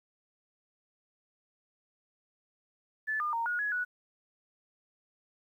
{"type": "tone with pitch steps", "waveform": "sine", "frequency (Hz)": [1740, 1208, 924, 1446, 1681, 1471], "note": ["A6", "D6", "A#5", "F#6", "G#6", "F#6"], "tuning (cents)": [-20, 48, -16, -40, 20, -11], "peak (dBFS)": -29, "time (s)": [3.07, 3.85], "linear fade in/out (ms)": 20, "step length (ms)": 130, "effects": ["11-bit"]}